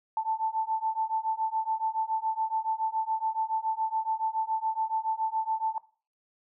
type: beating tone pair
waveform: sine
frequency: 880 / 887.1 Hz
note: A5 / A5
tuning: 0 / +14 cents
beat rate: 7.1 Hz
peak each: -30 dBFS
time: 0.17-5.78 s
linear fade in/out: 2 ms
effects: noise-tail reverb RT60 0.4 s tail -19 dB re dry